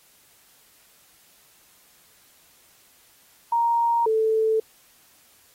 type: tone pair in turn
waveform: sine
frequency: 934 / 440.8 Hz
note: A#5 / A4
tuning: +3 / +3 cents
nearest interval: octave + minor second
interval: 1300 cents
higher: first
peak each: -18 / -18 dBFS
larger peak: neither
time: 3.52-4.06 / 4.06-4.6 s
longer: neither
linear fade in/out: 5 ms
effects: white hiss -57 dBFS RMS until 5.54 s + AAC 48 kbps